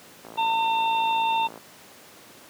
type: click train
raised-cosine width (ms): 1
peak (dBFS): -26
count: 75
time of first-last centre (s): 0.25-1.576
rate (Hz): 55.8
type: harmonic tone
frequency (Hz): 903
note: A5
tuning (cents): +45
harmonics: 1 / 3 / 4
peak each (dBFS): -21 / -31 / -33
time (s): 0.37-1.48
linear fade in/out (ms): 20
effects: pink hiss -48 dBFS RMS until 2.49 s + high-pass 200 Hz 12 dB/octave